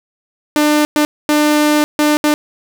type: tone bursts at uneven times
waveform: sawtooth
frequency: 299.3 Hz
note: D4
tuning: 33 cents sharp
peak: -6 dBFS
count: 5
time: 0.56-0.85 / 0.96-1.05 / 1.29-1.84 / 1.99-2.17 / 2.24-2.34 s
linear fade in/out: 0 ms
effects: none